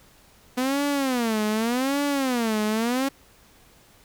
sawtooth tone with vibrato, 246.9 Hz, B3, in tune, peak -18 dBFS, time 0.57-3.09 s, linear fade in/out 10 ms, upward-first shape sine, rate 0.85 Hz, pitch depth 260 cents each way, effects pink hiss -55 dBFS RMS until 4.04 s

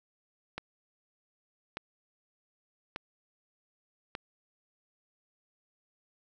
click train, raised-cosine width 0.3 ms, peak -20 dBFS, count 4, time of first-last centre 0.58-4.151 s, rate 0.84 Hz, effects none

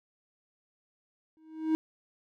triangle tone with exponential growth, 316.5 Hz, D#4, 30 cents sharp, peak -19 dBFS, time 1.37-1.75 s, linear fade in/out 0 ms, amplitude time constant 81 ms, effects none

